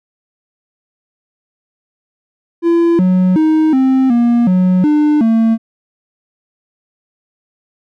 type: tone with pitch steps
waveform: triangle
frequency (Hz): 338.3 / 184 / 313.5 / 262.9 / 237.3 / 183.5 / 299.7 / 225.4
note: E4 / F#3 / D#4 / C4 / A#3 / F#3 / D4 / A3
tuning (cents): +45 / -9 / +13 / +8 / +31 / -14 / +35 / +42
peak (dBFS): -6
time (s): 2.62-5.58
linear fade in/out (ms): 50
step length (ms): 370
effects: none

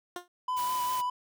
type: tone with exponential decay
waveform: 15% pulse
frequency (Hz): 354.8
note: F4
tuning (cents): +27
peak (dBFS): -26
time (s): 0.16-0.28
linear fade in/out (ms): 2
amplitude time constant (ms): 26
type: tone with vibrato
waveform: triangle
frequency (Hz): 998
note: B5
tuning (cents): +18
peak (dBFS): -26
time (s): 0.48-1.1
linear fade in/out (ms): 5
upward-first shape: sine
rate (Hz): 5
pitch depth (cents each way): 21
type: noise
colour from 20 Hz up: white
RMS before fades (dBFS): -40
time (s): 0.56-1.02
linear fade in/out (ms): 20
effects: none

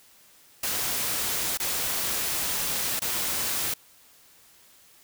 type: noise with dropouts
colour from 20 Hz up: white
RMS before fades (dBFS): -28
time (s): 0.63-3.74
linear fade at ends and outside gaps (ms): 5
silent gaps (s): 1.574-1.599 / 2.994-3.018
effects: white hiss -56 dBFS RMS until 5.03 s

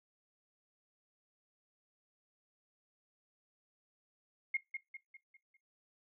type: tone with echo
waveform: sine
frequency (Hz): 2144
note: C7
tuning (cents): +42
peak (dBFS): -30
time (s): 4.54-4.57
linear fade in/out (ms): 5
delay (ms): 200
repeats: 5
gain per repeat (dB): -7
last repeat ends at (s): 5.57
effects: noise-tail reverb RT60 0.2 s tail -20 dB re dry

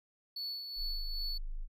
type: tone with tremolo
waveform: triangle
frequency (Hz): 4435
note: C#8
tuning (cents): 0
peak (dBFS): -35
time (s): 0.36-1.38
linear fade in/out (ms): 5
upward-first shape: sine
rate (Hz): 2.5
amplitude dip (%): 45
type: tone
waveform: sine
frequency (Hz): 26.14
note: G#0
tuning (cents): +12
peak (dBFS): -35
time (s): 0.76-1.68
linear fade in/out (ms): 50
effects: none

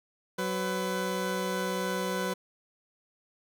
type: tone pair together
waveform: 20% pulse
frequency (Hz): 187.09 / 500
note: F#3 / B4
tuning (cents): +19 / +21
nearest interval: octave + perfect fourth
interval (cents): 1702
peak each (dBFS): -27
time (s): 0.38-2.34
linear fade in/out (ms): 10
effects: none

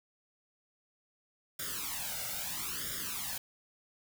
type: noise with flanger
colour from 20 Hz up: white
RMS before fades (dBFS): -38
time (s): 1.59-3.38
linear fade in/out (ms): 5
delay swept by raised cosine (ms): 0.57 to 1.42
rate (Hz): 0.76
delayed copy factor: +0.95
effects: none

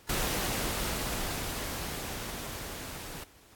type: noise with level ramp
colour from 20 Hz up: pink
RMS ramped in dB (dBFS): -30 to -42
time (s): 0.09-3.24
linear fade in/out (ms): 5
effects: pink hiss -58 dBFS RMS until 3.55 s + AAC 64 kbps

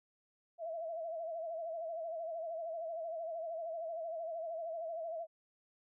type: tone with vibrato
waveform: sine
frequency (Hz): 659.3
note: E5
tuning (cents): 0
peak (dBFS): -38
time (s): 0.58-5.27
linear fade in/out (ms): 50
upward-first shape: sine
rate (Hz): 13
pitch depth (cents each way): 72
effects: none

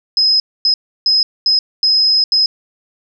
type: tone bursts at uneven times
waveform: sine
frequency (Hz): 5090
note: D#8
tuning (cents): +39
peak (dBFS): -9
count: 6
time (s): 0.17-0.4 / 0.65-0.74 / 1.06-1.23 / 1.46-1.59 / 1.83-2.24 / 2.32-2.46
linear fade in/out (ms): 2
effects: none

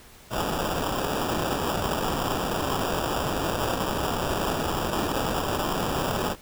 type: noise with sample-and-hold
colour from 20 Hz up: violet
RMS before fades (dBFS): -27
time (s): 0.3-6.36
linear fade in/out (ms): 50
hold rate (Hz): 2100
effects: pink hiss -50 dBFS RMS until 6.41 s

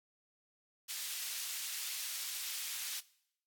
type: high-pass noise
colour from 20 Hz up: pink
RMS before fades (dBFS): -41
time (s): 0.88-3.01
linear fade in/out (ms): 20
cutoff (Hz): 3100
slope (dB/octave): 12
effects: noise-tail reverb RT60 0.7 s tail -20 dB re dry + AAC 64 kbps

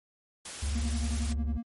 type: noise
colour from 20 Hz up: white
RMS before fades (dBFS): -40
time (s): 0.45-1.33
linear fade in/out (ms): 5
type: tone with vibrato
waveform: triangle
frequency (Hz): 70.7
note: C#2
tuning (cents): +35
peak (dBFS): -26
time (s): 0.62-1.58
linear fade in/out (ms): 10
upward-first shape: square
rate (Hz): 20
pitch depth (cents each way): 140
type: tone with tremolo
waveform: triangle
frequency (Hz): 233.1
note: A#3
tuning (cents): 0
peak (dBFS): -29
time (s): 0.75-1.63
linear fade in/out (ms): 5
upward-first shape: sine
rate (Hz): 11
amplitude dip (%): 90
effects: MP3 48 kbps

